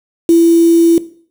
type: tone with quantisation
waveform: sine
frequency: 334.7 Hz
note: E4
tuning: 26 cents sharp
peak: -4 dBFS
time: 0.29-0.98 s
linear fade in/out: 2 ms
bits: 4
effects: noise-tail reverb RT60 0.5 s tail -17 dB re dry